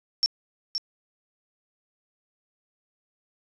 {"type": "tone with echo", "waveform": "sine", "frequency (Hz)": 5450, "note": "F8", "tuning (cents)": -43, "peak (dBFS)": -18, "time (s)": [0.23, 0.26], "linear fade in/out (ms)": 0, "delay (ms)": 520, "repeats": 1, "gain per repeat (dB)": -7, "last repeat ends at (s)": 0.78, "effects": ["resampled to 22050 Hz", "10-bit"]}